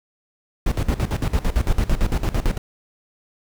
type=noise with tremolo; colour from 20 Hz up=brown; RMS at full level=-18 dBFS; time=0.66-2.58 s; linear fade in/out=5 ms; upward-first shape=square; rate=8.9 Hz; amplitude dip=80%; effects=none